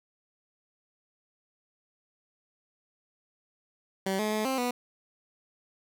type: tone with pitch steps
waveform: 15% pulse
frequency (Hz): 192 / 213.5 / 215 / 264.1 / 245.5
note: G3 / G#3 / A3 / C4 / B3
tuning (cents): -36 / +48 / -40 / +16 / -10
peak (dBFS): -21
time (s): 4.06-4.71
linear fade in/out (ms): 5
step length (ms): 130
effects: none